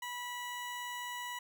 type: tone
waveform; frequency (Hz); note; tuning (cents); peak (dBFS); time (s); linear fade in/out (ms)
20% pulse; 978; B5; -17; -34; 0.02-1.39; 5
effects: none